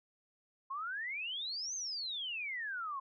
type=exponential two-way sweep; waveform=sine; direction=up then down; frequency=1046.5 to 6430 to 1046.5 Hz; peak=-37 dBFS; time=0.7-3 s; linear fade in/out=10 ms; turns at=1.75 s; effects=none